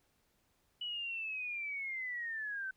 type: linear sweep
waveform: sine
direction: down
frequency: 2960 to 1519 Hz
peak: -37 dBFS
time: 0.81-2.71 s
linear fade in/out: 5 ms
effects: pink hiss -75 dBFS RMS until 2.76 s